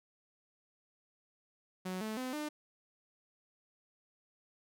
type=tone with pitch steps; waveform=sawtooth; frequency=185 / 217.5 / 255.7 / 300.5 Hz; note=F#3 / A3 / C4 / D4; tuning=0 / -20 / -40 / +40 cents; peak=-33 dBFS; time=1.85-2.49 s; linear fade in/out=10 ms; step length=160 ms; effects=none